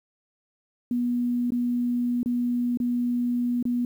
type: tone with dropouts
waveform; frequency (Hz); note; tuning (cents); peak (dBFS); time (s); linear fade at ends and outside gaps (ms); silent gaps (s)
sine; 242.9; B3; -29; -22; 0.91-3.85; 2; 1.505-1.52 / 2.231-2.259 / 2.773-2.801 / 3.627-3.653
effects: 9-bit